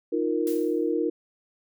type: chord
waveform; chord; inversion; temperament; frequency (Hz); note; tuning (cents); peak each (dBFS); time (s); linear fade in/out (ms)
sine; Eb suspended second; none; equal; 311.1 / 349.2 / 466.2; Eb4 / F4 / Bb4; 0 / 0 / 0; -27; 0.12-1.1; 10
type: noise with exponential decay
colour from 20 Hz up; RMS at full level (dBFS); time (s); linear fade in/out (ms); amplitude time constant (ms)
blue; -37; 0.47-0.93; 0; 100
effects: none